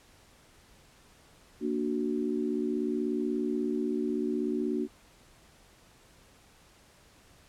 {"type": "chord", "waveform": "sine", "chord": "Bb augmented", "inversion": "none", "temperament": "equal", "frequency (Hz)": [233.1, 293.7, 370], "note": ["Bb3", "D4", "F#4"], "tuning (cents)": [0, 0, 0], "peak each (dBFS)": -32, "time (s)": [1.6, 4.88], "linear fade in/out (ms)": 50, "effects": ["pink hiss -59 dBFS RMS until 7.48 s", "low-pass 11000 Hz 12 dB/octave"]}